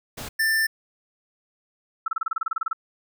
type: noise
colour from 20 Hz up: pink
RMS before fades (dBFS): -35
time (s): 0.17-0.29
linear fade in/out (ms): 10
type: tone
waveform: square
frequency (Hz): 1780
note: A6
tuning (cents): +20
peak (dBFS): -20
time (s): 0.39-0.67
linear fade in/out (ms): 10
type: tone bursts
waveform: sine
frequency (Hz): 1318.5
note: E6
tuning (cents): 0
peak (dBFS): -21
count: 14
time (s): 2.06-2.731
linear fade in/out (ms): 5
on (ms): 21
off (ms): 29
effects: none